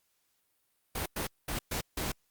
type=noise bursts at uneven times; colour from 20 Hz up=pink; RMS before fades=-34 dBFS; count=5; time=0.95-1.06 / 1.16-1.27 / 1.48-1.59 / 1.71-1.81 / 1.97-2.12 s; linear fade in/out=5 ms; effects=white hiss -75 dBFS RMS until 2.3 s + Opus 48 kbps